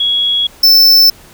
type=tone pair in turn; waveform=sine / square; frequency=3335 / 5294 Hz; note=G#7 / E8; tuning=+7 / +7 cents; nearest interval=minor sixth; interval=800 cents; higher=second; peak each=-10 / -4 dBFS; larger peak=second; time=0-0.47 / 0.63-1.1 s; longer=neither; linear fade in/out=5 ms; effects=pink hiss -40 dBFS RMS until 1.33 s